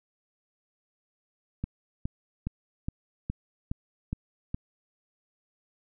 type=click train; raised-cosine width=5 ms; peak=-18 dBFS; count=8; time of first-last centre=1.64-4.545 s; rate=2.41 Hz; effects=none